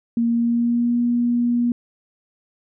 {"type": "tone with pitch glide", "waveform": "sine", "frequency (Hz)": [233.2, 239.8], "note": ["A#3", "A#3"], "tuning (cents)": [1, 49], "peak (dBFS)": -16, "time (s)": [0.17, 1.72], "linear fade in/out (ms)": 2, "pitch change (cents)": 48, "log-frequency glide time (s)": [0.27, 0.99], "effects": []}